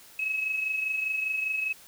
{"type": "tone pair together", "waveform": "sine", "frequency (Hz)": [2569, 2594], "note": ["E7", "E7"], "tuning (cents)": [-45, -28], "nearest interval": "unison", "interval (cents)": 17, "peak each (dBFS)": [-27, -36], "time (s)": [0.19, 1.73], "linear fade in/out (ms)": 5, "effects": ["white hiss -52 dBFS RMS until 1.87 s"]}